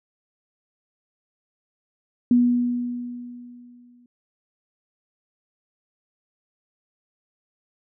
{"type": "tone with exponential decay", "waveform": "sine", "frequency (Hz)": 243.4, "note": "B3", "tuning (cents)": -25, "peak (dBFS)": -12, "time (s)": [2.31, 4.06], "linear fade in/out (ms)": 2, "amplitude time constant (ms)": 380, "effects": []}